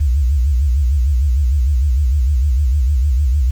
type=tone with vibrato; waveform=sine; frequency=67 Hz; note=C2; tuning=42 cents sharp; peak=-11 dBFS; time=0-3.51 s; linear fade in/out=10 ms; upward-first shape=sine; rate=6.6 Hz; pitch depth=210 cents each way; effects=7-bit